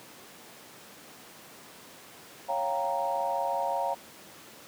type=chord; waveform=sine; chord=G half-diminished seventh; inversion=second; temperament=equal; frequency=554.4 / 698.5 / 784 / 932.3 Hz; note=Db5 / F5 / G5 / Bb5; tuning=0 / 0 / 0 / 0 cents; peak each=-33 / -32 / -34 / -31 dBFS; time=2.48-3.95 s; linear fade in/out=20 ms; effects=pink hiss -49 dBFS RMS until 4.67 s + high-pass 200 Hz 12 dB/octave